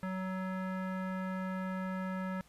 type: tone with low-pass filter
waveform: square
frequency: 187.2 Hz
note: F#3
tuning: 20 cents sharp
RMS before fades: -37 dBFS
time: 0.03-2.41 s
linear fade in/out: 0 ms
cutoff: 1600 Hz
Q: 2.3
effects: pink hiss -64 dBFS RMS until 2.48 s + resampled to 32000 Hz